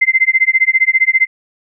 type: tone with tremolo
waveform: sine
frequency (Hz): 2076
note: C7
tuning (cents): -14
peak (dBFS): -5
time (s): 0.01-1.27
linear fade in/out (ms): 10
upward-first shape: sine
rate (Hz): 15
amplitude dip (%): 100
effects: none